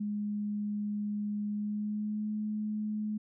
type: tone with pitch glide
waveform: sine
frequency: 207.7 to 212.6 Hz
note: G#3 to G#3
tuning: 0 to +41 cents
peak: -31 dBFS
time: 0-3.18 s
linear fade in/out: 10 ms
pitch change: +41 cents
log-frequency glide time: 1.49-2.3 s
effects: none